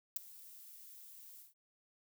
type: noise with ADSR envelope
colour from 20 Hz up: violet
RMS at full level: -33 dBFS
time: 0.16-1.54 s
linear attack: 4 ms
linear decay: 12 ms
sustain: -22 dB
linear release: 150 ms
effects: none